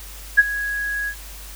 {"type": "tone with ADSR envelope", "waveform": "sine", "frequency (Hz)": 1661.2, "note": "G#6", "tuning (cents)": 0, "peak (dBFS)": -5, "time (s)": [0.37, 1.15], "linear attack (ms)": 21, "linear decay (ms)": 30, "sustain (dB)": -17, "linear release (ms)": 73, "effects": ["added 50 Hz sine -37 dBFS peak until 1.55 s", "white hiss -40 dBFS RMS until 1.55 s"]}